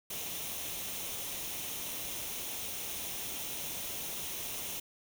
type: noise with comb filter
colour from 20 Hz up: white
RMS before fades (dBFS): -39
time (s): 0.1-4.8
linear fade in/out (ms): 5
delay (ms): 0.32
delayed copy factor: +0.5
effects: none